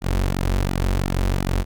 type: tone with flanger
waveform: sawtooth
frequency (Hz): 46.25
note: F#1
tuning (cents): 0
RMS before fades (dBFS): -21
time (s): 0.01-1.65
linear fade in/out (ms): 50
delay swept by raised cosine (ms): 1.8 to 7.1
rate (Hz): 2.8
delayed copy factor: -0.75
effects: none